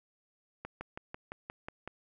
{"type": "slowing click train", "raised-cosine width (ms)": 0.5, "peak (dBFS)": -25, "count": 8, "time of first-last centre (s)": [0.65, 1.876], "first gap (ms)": 160, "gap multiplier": 1.03, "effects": []}